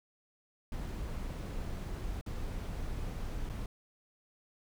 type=noise with dropouts; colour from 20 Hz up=brown; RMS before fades=-38 dBFS; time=0.72-3.66 s; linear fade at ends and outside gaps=2 ms; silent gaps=2.212-2.262 / 3.492-3.497 s; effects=none